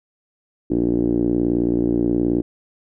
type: tone with low-pass filter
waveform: 5% pulse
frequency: 58.8 Hz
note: A#1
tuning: 16 cents sharp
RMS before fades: -19 dBFS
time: 0.7-2.42 s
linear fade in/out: 10 ms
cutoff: 320 Hz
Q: 4.9
effects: none